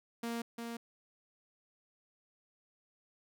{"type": "tone with echo", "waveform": "sawtooth", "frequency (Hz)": 233.1, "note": "A#3", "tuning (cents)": 0, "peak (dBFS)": -32, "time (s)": [0.23, 0.42], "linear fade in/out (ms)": 5, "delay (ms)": 350, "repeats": 1, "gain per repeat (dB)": -4, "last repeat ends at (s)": 0.77, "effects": []}